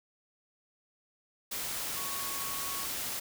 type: tone in noise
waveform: sine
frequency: 1110 Hz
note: C#6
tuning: 2 cents sharp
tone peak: -42 dBFS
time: 1.96-2.86 s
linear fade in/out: 10 ms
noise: white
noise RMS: -36 dBFS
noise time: 1.51-3.2 s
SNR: -9 dB
effects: none